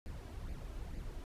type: noise with flanger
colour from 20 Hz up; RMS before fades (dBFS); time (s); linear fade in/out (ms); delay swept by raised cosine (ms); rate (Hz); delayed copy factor
brown; -44; 0.06-1.24; 0; 0.42 to 3.12; 2.2; +0.55
effects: resampled to 32000 Hz